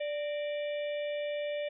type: harmonic tone with a mistuned harmonic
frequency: 587.3 Hz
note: D5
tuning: in tune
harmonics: 1 / 3 / 4 / 5 / 6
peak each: -32 / -48 / -45 / -49 / -50 dBFS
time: 0-1.69 s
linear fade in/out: 10 ms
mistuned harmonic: 3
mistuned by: +76 cents
effects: none